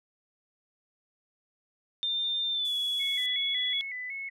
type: tone with pitch glide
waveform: sine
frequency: 3603 to 3381 Hz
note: A7 to G#7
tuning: +40 to +30 cents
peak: -27 dBFS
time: 2.03-3.81 s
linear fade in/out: 0 ms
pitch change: -110 cents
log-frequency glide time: 2.51-2.75 s
type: high-pass noise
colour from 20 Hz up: white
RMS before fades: -47 dBFS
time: 2.65-3.26 s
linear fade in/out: 0 ms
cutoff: 6000 Hz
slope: 24 dB/octave
type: tone with vibrato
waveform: sine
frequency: 2093 Hz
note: C7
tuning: in tune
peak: -34 dBFS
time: 2.99-4.3 s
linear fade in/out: 20 ms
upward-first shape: square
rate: 2.7 Hz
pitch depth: 80 cents each way
effects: low-pass 12000 Hz 12 dB/octave